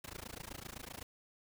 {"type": "noise with amplitude modulation", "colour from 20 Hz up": "pink", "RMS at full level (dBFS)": -44, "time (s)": [0.04, 1.03], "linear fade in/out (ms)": 2, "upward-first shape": "sine", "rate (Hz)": 27.8, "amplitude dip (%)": 100, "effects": []}